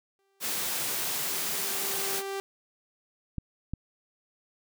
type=tone with exponential growth; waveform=sawtooth; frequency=392 Hz; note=G4; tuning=in tune; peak=-27 dBFS; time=0.19-2.4 s; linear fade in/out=0 ms; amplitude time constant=480 ms
type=high-pass noise; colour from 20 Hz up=white; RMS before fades=-31 dBFS; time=0.4-2.23 s; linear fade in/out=50 ms; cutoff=120 Hz; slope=48 dB/octave
type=clicks; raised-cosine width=5 ms; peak=-20 dBFS; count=2; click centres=3.383 / 3.736 s
effects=none